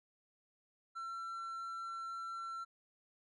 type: tone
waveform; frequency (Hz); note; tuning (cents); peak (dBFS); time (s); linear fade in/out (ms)
triangle; 1351; E6; +42; -39; 0.95-2.65; 20
effects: resampled to 24000 Hz